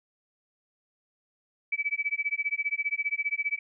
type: tone with tremolo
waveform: sine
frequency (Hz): 2296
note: D7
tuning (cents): -40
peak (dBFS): -23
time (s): 1.72-3.59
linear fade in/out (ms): 5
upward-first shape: sine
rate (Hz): 15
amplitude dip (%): 100
effects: none